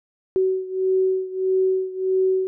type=beating tone pair; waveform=sine; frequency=376.1 / 377.7 Hz; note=F#4 / F#4; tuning=+28 / +36 cents; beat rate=1.6 Hz; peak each=-20 / -23 dBFS; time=0.36-2.47 s; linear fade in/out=0 ms; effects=none